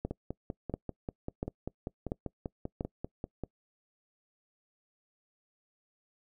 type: two click trains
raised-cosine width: 2 ms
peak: -22 / -19 dBFS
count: 18 / 5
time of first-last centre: 0.11-3.437 / 0.05-2.809 s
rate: 5.11 / 1.45 Hz
effects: noise-tail reverb RT60 0.1 s tail -24 dB re dry